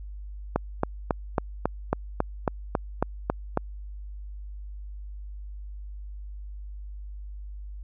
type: click train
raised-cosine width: 1 ms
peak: -8 dBFS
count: 12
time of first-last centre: 0.56-3.574 s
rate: 3.65 Hz
effects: added 50 Hz sine -36 dBFS peak until 7.83 s